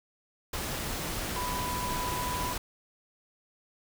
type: tone in noise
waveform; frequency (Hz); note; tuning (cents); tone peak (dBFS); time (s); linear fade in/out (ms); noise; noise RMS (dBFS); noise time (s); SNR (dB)
sine; 991; B5; +6; -33; 1.36-2.53; 5; pink; -34; 0.53-2.58; -2
effects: none